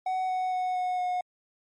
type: tone with pitch steps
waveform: triangle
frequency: 747 / 741.4 / 735.9 / 730.4 / 724.9 Hz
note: F#5 / F#5 / F#5 / F#5 / F#5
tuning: +16 / +3 / -10 / -23 / -36 cents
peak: -24 dBFS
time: 0.06-1.21 s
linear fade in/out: 5 ms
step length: 230 ms
effects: MP3 48 kbps